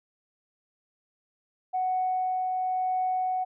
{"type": "tone with tremolo", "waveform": "sine", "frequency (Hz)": 742, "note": "F#5", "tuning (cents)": 5, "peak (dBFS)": -23, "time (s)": [1.73, 3.45], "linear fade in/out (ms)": 20, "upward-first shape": "triangle", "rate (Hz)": 0.97, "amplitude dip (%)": 25, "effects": ["tanh soft clip ceiling -19 dBFS"]}